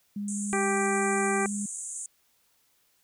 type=tone; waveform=sine; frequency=204 Hz; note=G#3; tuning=31 cents flat; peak=-30 dBFS; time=0.16-1.66 s; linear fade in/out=5 ms
type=band-pass noise; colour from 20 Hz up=pink; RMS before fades=-37 dBFS; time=0.28-2.06 s; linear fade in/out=2 ms; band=6700 to 9500 Hz; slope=96 dB/octave
type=harmonic tone; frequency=392 Hz; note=G4; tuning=in tune; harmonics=1 / 2 / 3 / 4 / 5 / 6; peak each=-28 / -31 / -33 / -34 / -35 / -36 dBFS; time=0.53-1.46 s; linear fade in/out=0 ms
effects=white hiss -68 dBFS RMS until 3.03 s